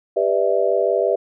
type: chord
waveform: sine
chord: E minor seventh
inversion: first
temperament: just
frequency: 395.6 / 494.4 / 593.3 / 659.3 Hz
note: G4 / B4 / D5 / E5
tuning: +16 / +2 / +18 / 0 cents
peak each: -21 dBFS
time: 0.16-1.16 s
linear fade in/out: 10 ms
effects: none